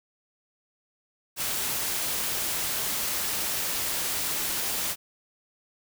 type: noise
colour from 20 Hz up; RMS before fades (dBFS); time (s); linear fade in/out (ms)
white; -29; 1.36-4.96; 50
effects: none